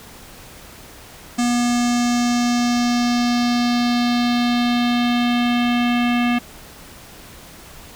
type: tone with low-pass filter sweep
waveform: square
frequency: 241.3 Hz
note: B3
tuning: 40 cents flat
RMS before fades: -18 dBFS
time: 1.38-6.39 s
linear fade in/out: 10 ms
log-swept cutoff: 7700 to 2700 Hz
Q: 2.5
effects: pink hiss -41 dBFS RMS until 7.95 s